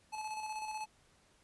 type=tone with tremolo; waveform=square; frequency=862 Hz; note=A5; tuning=36 cents flat; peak=-38 dBFS; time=0.12-0.86 s; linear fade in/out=20 ms; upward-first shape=square; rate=16 Hz; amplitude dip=40%; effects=pink hiss -68 dBFS RMS until 1.43 s + resampled to 24000 Hz